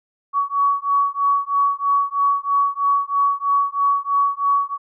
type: beating tone pair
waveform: sine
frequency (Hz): 1125 / 1128.1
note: C#6 / C#6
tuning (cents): +25 / +30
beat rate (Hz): 3.1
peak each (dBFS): -19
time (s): 0.33-4.78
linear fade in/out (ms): 50
effects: none